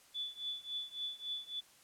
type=tone with tremolo; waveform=sine; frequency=3464 Hz; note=A7; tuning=28 cents flat; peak=-35 dBFS; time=0.14-1.61 s; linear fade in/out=20 ms; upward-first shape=triangle; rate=3.6 Hz; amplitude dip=95%; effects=white hiss -63 dBFS RMS until 1.83 s + low-pass 11000 Hz 12 dB/octave